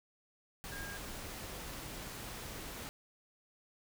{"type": "tone in noise", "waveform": "sine", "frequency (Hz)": 1621, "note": "G#6", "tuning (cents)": -42, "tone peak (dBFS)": -45, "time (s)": [0.72, 0.97], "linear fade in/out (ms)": 0, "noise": "pink", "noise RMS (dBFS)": -45, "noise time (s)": [0.64, 2.89], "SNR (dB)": -3, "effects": []}